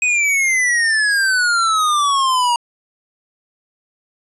square exponential sweep, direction down, 2524 to 943 Hz, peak -14 dBFS, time 0.02-2.56 s, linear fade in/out 2 ms, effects resampled to 24000 Hz

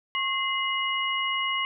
sine tone cluster, 1085 / 2073 / 2898 Hz, C#6 / C7 / F#7, -37 / -17 / -37 cents, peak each -29 dBFS, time 0.15-1.65 s, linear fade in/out 0 ms, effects none

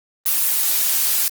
blue noise, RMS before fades -18 dBFS, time 0.26-1.28 s, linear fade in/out 0 ms, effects Opus 24 kbps

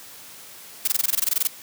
blue noise bursts, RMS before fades -20 dBFS, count 14, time 0.85-1.474 s, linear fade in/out 5 ms, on 26 ms, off 20 ms, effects white hiss -43 dBFS RMS until 1.62 s + high-pass 100 Hz 12 dB/octave

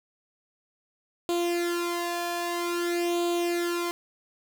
sawtooth tone with flanger, 346.2 Hz, F4, 15 cents flat, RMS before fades -28 dBFS, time 1.29-3.91 s, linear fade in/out 0 ms, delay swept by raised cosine 0.27 to 1.2 ms, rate 0.51 Hz, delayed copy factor +0.75, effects none

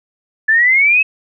sine exponential sweep, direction up, 1729 to 2608 Hz, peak -8 dBFS, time 0.48-1.03 s, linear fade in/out 10 ms, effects none

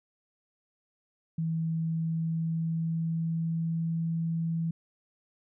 sine tone with pitch glide, 162.6 to 164.77 Hz, E3 to E3, -23 to 0 cents, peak -27 dBFS, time 1.38-4.71 s, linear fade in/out 5 ms, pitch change +23 cents, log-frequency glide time 1.74-4 s, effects none

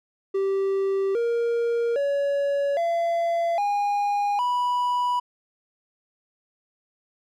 triangle tone with pitch steps, 389.7 / 468.8 / 564 / 678.5 / 816.3 / 982 Hz, G4 / A#4 / C#5 / E5 / G#5 / B5, -10 / +10 / +30 / +50 / -30 / -10 cents, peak -19 dBFS, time 0.34-5.2 s, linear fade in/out 10 ms, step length 810 ms, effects none

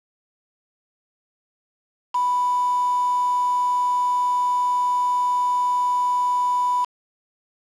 sine tone with quantisation, 987.8 Hz, B5, in tune, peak -18 dBFS, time 2.14-6.85 s, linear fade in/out 10 ms, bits 5, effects low-pass 5000 Hz 12 dB/octave

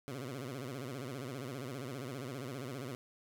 15% pulse tone with vibrato, 130.81 Hz, C3, in tune, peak -34 dBFS, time 0.08-2.95 s, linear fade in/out 0 ms, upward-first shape sine, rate 15 Hz, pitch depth 170 cents each way, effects none

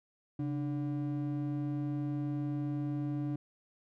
triangle ring-modulated tone, 217 Hz, A3, 24 cents flat, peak -27 dBFS, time 0.39-3.36 s, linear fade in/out 5 ms, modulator 79.7 Hz, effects none

